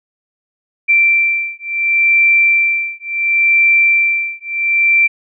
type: beating tone pair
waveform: sine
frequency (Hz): 2349 / 2349.71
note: D7 / D7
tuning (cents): 0 / 0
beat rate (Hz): 0.71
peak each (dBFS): -13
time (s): 0.88-5.08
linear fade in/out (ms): 20
effects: none